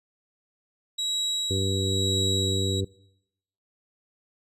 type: tone with tremolo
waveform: 35% pulse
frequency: 3868 Hz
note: B7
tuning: 37 cents flat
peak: -22 dBFS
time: 0.98-2.81 s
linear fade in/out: 10 ms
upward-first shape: sine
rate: 1 Hz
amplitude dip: 45%
type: harmonic tone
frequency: 96.8 Hz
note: G2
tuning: 21 cents flat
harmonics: 1 / 2 / 3 / 4 / 5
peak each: -26 / -35 / -34 / -31 / -36 dBFS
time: 1.5-2.85 s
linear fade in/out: 10 ms
effects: noise-tail reverb RT60 0.8 s tail -22 dB re dry + resampled to 32000 Hz